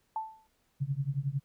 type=tone with exponential decay; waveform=sine; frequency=880 Hz; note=A5; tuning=in tune; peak=-28 dBFS; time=0.16-0.47 s; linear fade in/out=2 ms; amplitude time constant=67 ms
type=tone with tremolo; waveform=sine; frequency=138.59 Hz; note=C#3; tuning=in tune; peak=-25 dBFS; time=0.8-1.4 s; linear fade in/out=20 ms; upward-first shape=triangle; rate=11 Hz; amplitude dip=100%
effects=pink hiss -73 dBFS RMS until 1.44 s